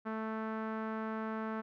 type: tone with low-pass filter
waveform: sawtooth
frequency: 220 Hz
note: A3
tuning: in tune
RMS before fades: -38 dBFS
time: 0.05-1.62 s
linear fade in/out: 20 ms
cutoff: 1400 Hz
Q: 2.3
effects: none